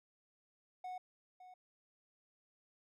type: tone with echo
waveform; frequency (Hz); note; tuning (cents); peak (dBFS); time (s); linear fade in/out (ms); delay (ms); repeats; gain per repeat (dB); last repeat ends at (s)
triangle; 735; F#5; -12; -40; 0.84-0.98; 5; 560; 1; -12; 1.54
effects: none